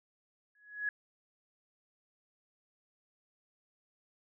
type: tone with exponential growth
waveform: sine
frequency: 1680 Hz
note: G#6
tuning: 19 cents sharp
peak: -28 dBFS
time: 0.55-0.89 s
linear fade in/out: 2 ms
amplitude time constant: 72 ms
effects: none